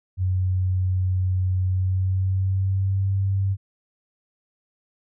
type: tone with pitch glide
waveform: sine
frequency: 92.6 to 97.32 Hz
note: F#2 to G2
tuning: +2 to -12 cents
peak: -19 dBFS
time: 0.17-3.57 s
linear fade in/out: 50 ms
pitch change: +86 cents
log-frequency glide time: 1.63-3.1 s
effects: none